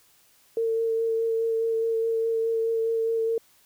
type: tone with vibrato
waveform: sine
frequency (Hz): 453.1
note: A#4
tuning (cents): -49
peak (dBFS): -22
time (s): 0.57-3.38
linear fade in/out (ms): 2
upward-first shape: sine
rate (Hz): 4.8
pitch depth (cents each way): 14
effects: white hiss -60 dBFS RMS until 3.65 s